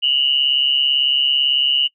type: tone pair together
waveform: sine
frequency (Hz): 2850 / 2988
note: F7 / F#7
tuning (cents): +34 / +16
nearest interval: minor second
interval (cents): 82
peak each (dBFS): -16 / -18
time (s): 0.02-1.88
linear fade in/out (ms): 20
effects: noise-tail reverb RT60 0.1 s tail -19 dB re dry